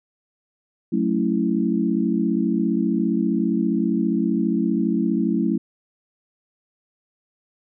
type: chord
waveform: sine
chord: F# minor seventh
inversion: none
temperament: equal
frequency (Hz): 185 / 220 / 277.2 / 329.6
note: F#3 / A3 / C#4 / E4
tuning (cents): 0 / 0 / 0 / 0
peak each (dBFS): -24 / -22 / -25 / -24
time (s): 0.92-5.58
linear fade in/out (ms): 10
effects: none

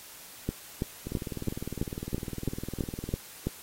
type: two click trains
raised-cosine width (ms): 3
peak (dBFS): -15 / -22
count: 10 / 42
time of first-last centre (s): 0.49-3.47 / 1.07-3.141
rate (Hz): 3.02 / 19.8
effects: white hiss -48 dBFS RMS until 3.62 s + AAC 48 kbps

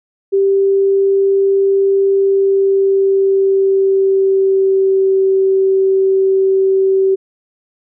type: tone with pitch glide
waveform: sine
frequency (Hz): 392 to 384.4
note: G4 to G4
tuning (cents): 0 to -34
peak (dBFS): -9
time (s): 0.32-7.16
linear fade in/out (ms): 20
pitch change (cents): -34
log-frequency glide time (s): 2.13-5.18
effects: none

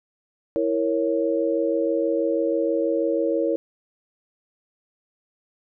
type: chord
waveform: sine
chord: A# diminished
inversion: second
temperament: equal with one note detuned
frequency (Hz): 329.6 / 466.2 / 552.4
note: E4 / A#4 / C#5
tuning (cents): 0 / 0 / -6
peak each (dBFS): -24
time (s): 0.56-3.56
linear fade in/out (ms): 0
effects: none

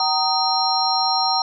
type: tone cluster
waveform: sine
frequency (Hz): 765 / 928 / 1245 / 4151 / 5540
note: G5 / A#5 / D#6 / C8 / F8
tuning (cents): -42 / -8 / +1 / -15 / -15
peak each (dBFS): -22 / -23 / -27 / -23 / -23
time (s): 0-1.42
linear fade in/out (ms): 2
effects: none

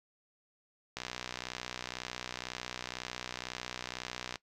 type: click train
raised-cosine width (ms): 0.2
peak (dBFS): -20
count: 211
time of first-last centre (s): 0.97-4.357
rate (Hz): 62
effects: noise-tail reverb RT60 0.1 s tail -20 dB re dry

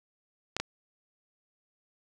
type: clicks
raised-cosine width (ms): 0.2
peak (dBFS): -13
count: 2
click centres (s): 0.566 / 0.6
effects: none

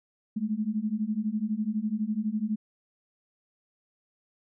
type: beating tone pair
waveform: sine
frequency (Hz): 207.7 / 219.7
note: G#3 / A3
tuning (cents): 0 / -2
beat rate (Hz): 12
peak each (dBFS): -30 / -29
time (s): 0.36-2.56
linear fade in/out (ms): 10
effects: none

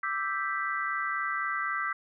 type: chord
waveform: sine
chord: E minor seventh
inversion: third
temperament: equal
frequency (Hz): 1174.7 / 1318.5 / 1568 / 1975.5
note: D6 / E6 / G6 / B6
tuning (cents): 0 / 0 / 0 / 0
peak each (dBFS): -34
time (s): 0.03-1.93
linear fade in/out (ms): 5
effects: none

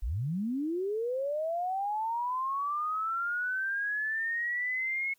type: linear sweep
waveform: sine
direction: up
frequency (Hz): 40.37 to 2188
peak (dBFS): -29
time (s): 0.02-5.14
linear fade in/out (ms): 10
effects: white hiss -70 dBFS RMS until 5.18 s

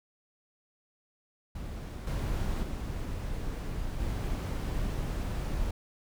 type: noise with level steps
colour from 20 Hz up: brown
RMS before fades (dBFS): -38 / -31 / -35 / -32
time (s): 1.55-5.71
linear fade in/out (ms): 5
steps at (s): 2.07 / 2.63 / 4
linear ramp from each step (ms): 2
effects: none

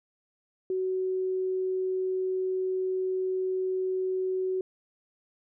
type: tone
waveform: sine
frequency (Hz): 373.9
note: F#4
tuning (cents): +18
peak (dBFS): -26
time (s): 0.7-4.61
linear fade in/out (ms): 2
effects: none

